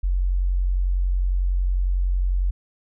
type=tone; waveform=sine; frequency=45.49 Hz; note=F#1; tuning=29 cents flat; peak=-18 dBFS; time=0.03-2.51 s; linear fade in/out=10 ms; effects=none